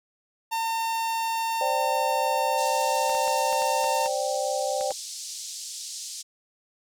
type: tone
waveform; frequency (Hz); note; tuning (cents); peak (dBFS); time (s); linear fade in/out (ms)
45% pulse; 907; A#5; -48; -25; 0.51-4.08; 20
type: chord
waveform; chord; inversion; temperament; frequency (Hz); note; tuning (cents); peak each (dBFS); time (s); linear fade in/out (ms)
sine; C suspended second; none; equal; 523.3 / 587.3 / 784; C5 / D5 / G5; 0 / 0 / 0; -29; 1.61-4.92; 2
type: band-pass noise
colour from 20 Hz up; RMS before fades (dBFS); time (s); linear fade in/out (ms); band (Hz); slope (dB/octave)
pink; -37; 2.57-6.23; 20; 4500 to 8600; 24
type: clicks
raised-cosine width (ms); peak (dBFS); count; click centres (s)
0.3; -23; 9; 3.096 / 3.15 / 3.278 / 3.528 / 3.621 / 3.842 / 4.06 / 4.81 / 4.907
effects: none